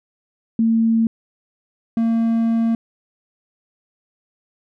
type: tone pair in turn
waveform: sine / triangle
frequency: 226.3 / 228.3 Hz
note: A3 / A#3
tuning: +49 / -36 cents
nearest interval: unison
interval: 15 cents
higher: second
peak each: -13 dBFS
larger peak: neither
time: 0.59-1.07 / 1.97-2.75 s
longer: second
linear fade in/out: 2 ms
effects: none